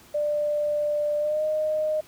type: tone with pitch glide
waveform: sine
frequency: 593 to 616.8 Hz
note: D5 to D#5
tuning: +17 to -15 cents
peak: -22 dBFS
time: 0.14-2.01 s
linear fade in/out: 10 ms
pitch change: +68 cents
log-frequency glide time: 1.19-1.43 s
effects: pink hiss -52 dBFS RMS until 2.07 s + high-pass 60 Hz 12 dB/octave